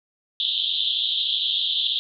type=band-pass noise; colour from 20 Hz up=white; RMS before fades=-24 dBFS; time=0.4-1.99 s; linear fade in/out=0 ms; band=3100 to 3800 Hz; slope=96 dB/octave; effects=none